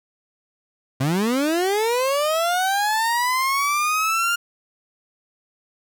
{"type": "linear sweep", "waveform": "30% pulse", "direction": "up", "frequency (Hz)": [124.7, 1412], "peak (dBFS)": -16, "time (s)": [1, 4.36], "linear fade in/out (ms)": 10, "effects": []}